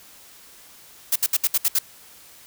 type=noise bursts; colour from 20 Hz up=blue; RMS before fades=-19 dBFS; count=7; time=1.12-1.788 s; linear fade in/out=5 ms; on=38 ms; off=67 ms; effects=white hiss -48 dBFS RMS until 2.46 s